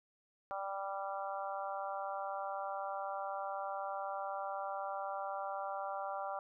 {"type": "harmonic tone", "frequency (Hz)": 196, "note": "G3", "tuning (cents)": 0, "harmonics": [3, 4, 5, 6, 7], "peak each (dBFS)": [-43, -41, -47, -45, -47], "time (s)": [0.51, 6.39], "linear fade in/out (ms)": 0, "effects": []}